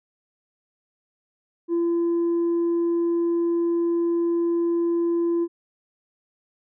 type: tone with tanh clipping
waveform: sine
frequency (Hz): 340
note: F4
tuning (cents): -46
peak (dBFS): -20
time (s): 1.68-5.48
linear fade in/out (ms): 50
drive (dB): 1
effects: none